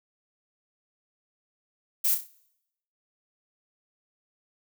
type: noise with echo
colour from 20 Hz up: violet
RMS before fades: -24 dBFS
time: 2.04-2.15 s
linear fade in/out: 10 ms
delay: 31 ms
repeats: 4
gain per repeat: -7 dB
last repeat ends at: 2.274 s
effects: noise-tail reverb RT60 0.8 s tail -22 dB re dry